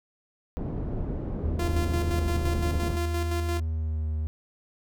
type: low-pass noise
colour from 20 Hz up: pink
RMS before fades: -31 dBFS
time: 0.57-2.96 s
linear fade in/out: 0 ms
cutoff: 390 Hz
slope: 12 dB/octave
type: tone with vibrato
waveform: triangle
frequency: 79.1 Hz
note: D#2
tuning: 29 cents sharp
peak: -24 dBFS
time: 1.44-4.27 s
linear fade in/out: 0 ms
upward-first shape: sine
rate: 0.64 Hz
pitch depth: 36 cents each way
type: tone with tremolo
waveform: sawtooth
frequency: 345.3 Hz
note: F4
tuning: 20 cents flat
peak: -25 dBFS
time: 1.59-3.6 s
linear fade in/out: 5 ms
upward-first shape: square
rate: 5.8 Hz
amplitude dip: 45%
effects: none